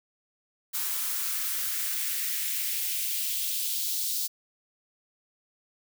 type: noise with high-pass filter sweep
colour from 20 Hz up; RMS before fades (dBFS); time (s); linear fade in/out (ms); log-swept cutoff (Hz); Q
blue; -30; 0.73-4.28; 20; 990 to 4300; 1.8
effects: none